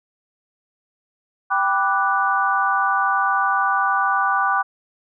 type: chord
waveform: sine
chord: G major seventh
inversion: none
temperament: equal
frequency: 784 / 987.8 / 1174.7 / 1480 Hz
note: G5 / B5 / D6 / F#6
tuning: 0 / 0 / 0 / 0 cents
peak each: -22 / -25 / -20 / -22 dBFS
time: 1.5-4.63 s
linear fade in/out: 20 ms
effects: none